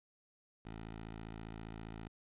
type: tone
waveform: 10% pulse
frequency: 55 Hz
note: A1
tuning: in tune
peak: -37 dBFS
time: 0.65-2.08 s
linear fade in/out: 5 ms
effects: resampled to 8000 Hz